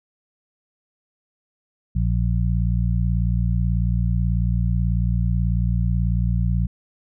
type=harmonic tone; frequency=58.27 Hz; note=A#1; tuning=in tune; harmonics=1 / 2 / 3; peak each=-20 / -22 / -25 dBFS; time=1.95-6.67 s; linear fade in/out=10 ms; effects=none